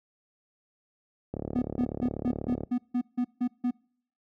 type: click train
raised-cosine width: 2 ms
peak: -19 dBFS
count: 48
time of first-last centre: 1.34-2.635 s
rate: 36.3 Hz
type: tone bursts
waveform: triangle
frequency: 246.1 Hz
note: B3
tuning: 6 cents flat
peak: -22 dBFS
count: 10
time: 1.55-3.71 s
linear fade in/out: 10 ms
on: 72 ms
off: 160 ms
effects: noise-tail reverb RT60 0.6 s tail -26 dB re dry + high-pass 60 Hz 12 dB/octave